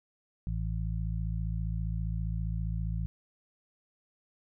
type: harmonic tone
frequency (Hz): 55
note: A1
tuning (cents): 0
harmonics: 1 / 2 / 3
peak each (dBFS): -32 / -35 / -37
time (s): 0.47-3.06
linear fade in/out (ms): 0
effects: none

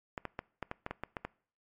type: clicks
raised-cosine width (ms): 0.5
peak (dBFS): -21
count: 10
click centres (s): 0.178 / 0.253 / 0.391 / 0.627 / 0.714 / 0.864 / 0.91 / 1.036 / 1.168 / 1.25
effects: noise-tail reverb RT60 0.5 s tail -23 dB re dry + MP3 48 kbps

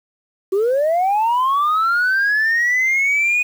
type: linear sweep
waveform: sine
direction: up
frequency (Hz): 370 to 2489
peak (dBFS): -12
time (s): 0.52-3.43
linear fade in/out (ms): 10
effects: tanh soft clip ceiling -12 dBFS + 7-bit

